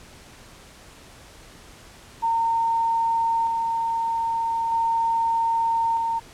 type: tone with tremolo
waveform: sine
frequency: 915 Hz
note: A#5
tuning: 32 cents flat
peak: -19 dBFS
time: 2.22-6.2 s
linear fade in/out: 20 ms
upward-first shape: square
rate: 0.4 Hz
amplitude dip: 25%
effects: pink hiss -47 dBFS RMS until 6.33 s + low-pass 10000 Hz 12 dB/octave